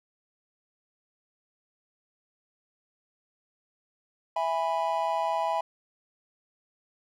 triangle chord, E major, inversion none, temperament just, 659.3 / 824.1 / 988.9 Hz, E5 / G#5 / B5, 0 / -14 / +2 cents, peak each -28 dBFS, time 4.36-5.61 s, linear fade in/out 5 ms, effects none

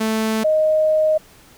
sawtooth / sine tone pair in turn, 220 / 622.3 Hz, A3 / D#5, 0 / 0 cents, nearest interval octave + tritone, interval 1800 cents, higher second, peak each -14 / -13 dBFS, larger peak second, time 0-0.44 / 0.44-1.18 s, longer second, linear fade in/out 10 ms, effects pink hiss -48 dBFS RMS until 1.57 s

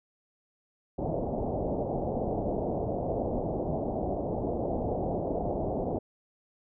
white low-pass noise, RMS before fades -31 dBFS, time 0.98-5.99 s, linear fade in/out 10 ms, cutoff 740 Hz, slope 48 dB/octave, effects none

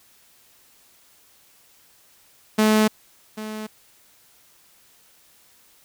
sawtooth tone with echo, 215.7 Hz, A3, 34 cents flat, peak -11 dBFS, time 2.58-2.88 s, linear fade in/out 10 ms, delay 790 ms, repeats 1, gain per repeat -15 dB, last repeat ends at 3.67 s, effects white hiss -56 dBFS RMS until 5.84 s

